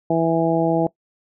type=harmonic tone; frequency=164.81 Hz; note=E3; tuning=in tune; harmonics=1 / 2 / 3 / 4 / 5; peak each=-23 / -20 / -23 / -21 / -25 dBFS; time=0.1-0.87 s; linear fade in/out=5 ms; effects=noise-tail reverb RT60 0.1 s tail -20 dB re dry